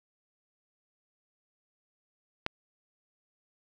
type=click; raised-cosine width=0.3 ms; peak=-13 dBFS; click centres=2.464 s; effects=none